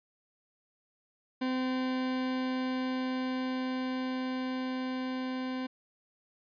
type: tone with level ramp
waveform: 40% pulse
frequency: 257.4 Hz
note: C4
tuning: 28 cents flat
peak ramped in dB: -28 to -32 dBFS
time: 1.41-5.67 s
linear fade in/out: 10 ms
effects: resampled to 11025 Hz